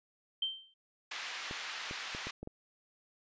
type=tone with exponential decay; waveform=sine; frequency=3129 Hz; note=G7; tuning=4 cents flat; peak=-28 dBFS; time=0.42-0.74 s; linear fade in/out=5 ms; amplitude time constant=68 ms
type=band-pass noise; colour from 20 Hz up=pink; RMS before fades=-42 dBFS; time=1.11-2.31 s; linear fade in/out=5 ms; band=1500 to 4200 Hz; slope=12 dB/octave
type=clicks; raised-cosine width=2 ms; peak=-29 dBFS; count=6; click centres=1.511 / 1.911 / 2.149 / 2.27 / 2.43 / 2.474 s
effects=resampled to 16000 Hz